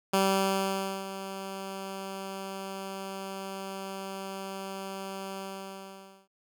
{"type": "tone with ADSR envelope", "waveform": "10% pulse", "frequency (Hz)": 193.5, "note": "G3", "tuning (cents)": -22, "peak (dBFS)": -14, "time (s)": [0.13, 6.28], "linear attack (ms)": 8, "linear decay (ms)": 900, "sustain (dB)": -14, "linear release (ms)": 900, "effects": []}